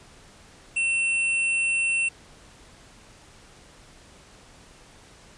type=tone; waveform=square; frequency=2700 Hz; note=E7; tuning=41 cents sharp; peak=-22 dBFS; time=0.76-2.09 s; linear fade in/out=10 ms; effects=pink hiss -51 dBFS RMS until 5.37 s + resampled to 22050 Hz